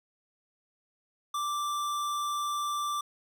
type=tone with hard clipping; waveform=sine; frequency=1174.7 Hz; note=D6; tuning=in tune; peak=-31 dBFS; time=1.34-3.01 s; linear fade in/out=5 ms; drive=18 dB; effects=none